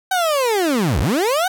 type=linear two-way sweep; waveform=30% pulse; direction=down then up; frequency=770 to 51.7 to 770 Hz; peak=-13 dBFS; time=0.11-1.48 s; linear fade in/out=5 ms; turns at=1 s; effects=none